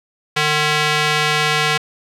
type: tone with band-pass filter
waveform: square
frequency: 151.4 Hz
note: D#3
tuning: 47 cents flat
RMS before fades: -17 dBFS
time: 0.36-1.78 s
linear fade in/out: 10 ms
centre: 2600 Hz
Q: 0.93
effects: none